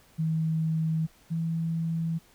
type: tone pair in turn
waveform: sine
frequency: 160 / 164.21 Hz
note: D#3 / E3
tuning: +49 / -6 cents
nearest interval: unison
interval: 45 cents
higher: second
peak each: -24 / -26 dBFS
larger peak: first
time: 0.18-1.07 / 1.3-2.19 s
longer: neither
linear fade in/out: 20 ms
effects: pink hiss -59 dBFS RMS until 2.34 s